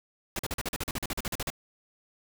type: noise bursts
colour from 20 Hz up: pink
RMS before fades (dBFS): -32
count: 16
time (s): 0.36-1.502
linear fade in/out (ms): 2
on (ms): 32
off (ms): 42
effects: none